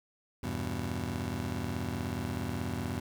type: chord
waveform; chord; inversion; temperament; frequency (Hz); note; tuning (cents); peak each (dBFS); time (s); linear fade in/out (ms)
20% pulse; E minor; none; just; 82.41 / 98.89 / 123.61; E2 / G2 / B2; 0 / +16 / +2; -33; 0.43-3; 5
effects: 11-bit